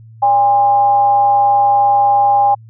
sine tone with frequency modulation, 811 Hz, G#5, 41 cents flat, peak -8 dBFS, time 0.22-2.55 s, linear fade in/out 10 ms, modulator 235 Hz, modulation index 0.32, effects added 112 Hz sine -36 dBFS peak until 2.69 s

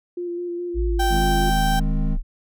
sine tone with vibrato, 349.2 Hz, F4, in tune, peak -25 dBFS, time 0.17-1.5 s, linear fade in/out 5 ms, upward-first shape square, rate 4.8 Hz, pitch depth 15 cents each way
sine exponential sweep, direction down, 58.27 to 30.87 Hz, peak -19 dBFS, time 0.74-2.23 s, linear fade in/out 50 ms
35% pulse tone, 781 Hz, G5, 7 cents flat, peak -19 dBFS, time 0.99-1.8 s, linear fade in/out 10 ms
triangle chord, Ab major, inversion second, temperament equal, 155.56 / 207.7 / 261.6 Hz, Eb3 / Ab3 / C4, 0 / 0 / 0 cents, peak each -24 / -26 / -30 dBFS, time 1.09-2.18 s, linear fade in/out 50 ms
effects none

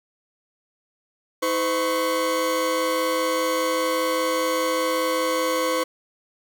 40% pulse tone cluster, 320.7 / 509 / 1103 Hz, E4 / C5 / C#6, -48 / -48 / -9 cents, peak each -28 / -22 / -26 dBFS, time 1.42-5.84 s, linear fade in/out 10 ms, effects 9-bit

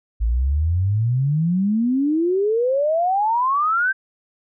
sine exponential sweep, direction up, 53.1 to 1589 Hz, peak -16 dBFS, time 0.2-3.93 s, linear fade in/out 20 ms, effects none

